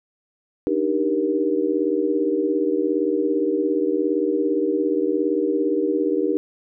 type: chord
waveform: sine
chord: Eb major seventh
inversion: third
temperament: equal with one note detuned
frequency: 293.7 / 311.1 / 392 / 473.8 Hz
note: D4 / Eb4 / G4 / Bb4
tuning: 0 / 0 / 0 / +28 cents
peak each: -26 / -23 / -23 / -24 dBFS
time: 0.67-6.37 s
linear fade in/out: 0 ms
effects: none